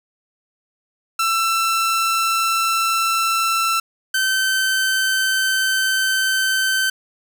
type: tone pair in turn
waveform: sawtooth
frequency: 1338 / 1541.1 Hz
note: E6 / G6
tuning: +25 / -30 cents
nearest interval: major second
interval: 245 cents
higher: second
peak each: -13 dBFS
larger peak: neither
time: 1.19-3.8 / 4.14-6.9 s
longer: second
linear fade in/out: 5 ms
effects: none